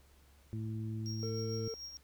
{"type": "harmonic tone", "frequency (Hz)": 110, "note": "A2", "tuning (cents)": 0, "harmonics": [1, 2, 3], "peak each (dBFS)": [-37, -43, -47], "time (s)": [0.53, 1.68], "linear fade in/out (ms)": 0}
{"type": "tone with tremolo", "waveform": "triangle", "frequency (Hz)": 5588, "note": "F8", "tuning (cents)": 0, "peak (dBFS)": -40, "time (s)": [1.06, 1.97], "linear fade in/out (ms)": 0, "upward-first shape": "triangle", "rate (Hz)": 6.7, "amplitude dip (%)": 60}
{"type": "tone", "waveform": "triangle", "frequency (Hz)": 449.9, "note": "A4", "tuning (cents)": 39, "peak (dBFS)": -37, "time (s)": [1.23, 1.74], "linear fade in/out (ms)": 0}
{"effects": ["added 69 Hz sine -62 dBFS peak until 2.03 s", "pink hiss -67 dBFS RMS until 2.03 s"]}